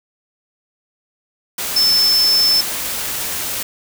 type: tone in noise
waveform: sine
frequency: 5280 Hz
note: E8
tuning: 2 cents sharp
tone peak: -11 dBFS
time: 1.76-2.61 s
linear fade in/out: 5 ms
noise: white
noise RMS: -23 dBFS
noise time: 1.58-3.63 s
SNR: +9 dB
effects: none